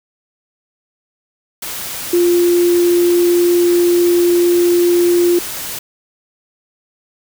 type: tone in noise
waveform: sine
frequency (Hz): 349.2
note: F4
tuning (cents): 0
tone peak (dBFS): -9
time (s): 2.13-5.39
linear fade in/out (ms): 5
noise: white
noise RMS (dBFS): -25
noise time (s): 1.62-5.79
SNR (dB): +13
effects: none